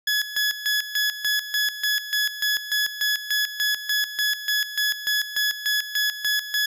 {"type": "tone with tremolo", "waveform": "20% pulse", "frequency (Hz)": 1694, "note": "G#6", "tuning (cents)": 34, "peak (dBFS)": -15, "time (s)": [0.07, 6.66], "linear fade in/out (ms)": 5, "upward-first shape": "square", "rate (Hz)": 3.4, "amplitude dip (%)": 75, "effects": []}